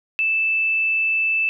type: tone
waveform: sine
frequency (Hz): 2637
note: E7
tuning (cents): 0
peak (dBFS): -17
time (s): 0.19-1.49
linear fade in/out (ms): 0
effects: none